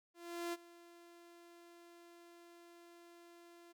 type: tone with ADSR envelope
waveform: sawtooth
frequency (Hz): 343.2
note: F4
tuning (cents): -30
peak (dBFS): -34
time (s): 0.14-3.73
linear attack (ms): 390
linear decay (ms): 33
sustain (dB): -20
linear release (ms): 18
effects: none